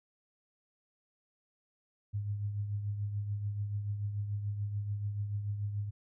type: tone with tremolo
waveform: sine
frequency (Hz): 102.7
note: G#2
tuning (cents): -19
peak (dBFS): -30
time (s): 2.13-5.91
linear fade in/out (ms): 20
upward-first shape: triangle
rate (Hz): 6.9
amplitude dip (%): 55
effects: none